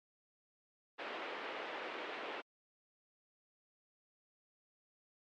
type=band-pass noise; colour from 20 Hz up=pink; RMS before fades=-44 dBFS; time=0.98-2.42 s; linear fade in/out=20 ms; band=340 to 3100 Hz; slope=24 dB/octave; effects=MP3 64 kbps